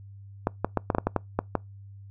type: clicks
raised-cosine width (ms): 1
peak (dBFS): -9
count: 10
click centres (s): 0.471 / 0.646 / 0.773 / 0.902 / 0.949 / 0.984 / 1.07 / 1.163 / 1.39 / 1.553
effects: noise-tail reverb RT60 0.2 s tail -25 dB re dry + added 99 Hz sine -43 dBFS peak until 2.1 s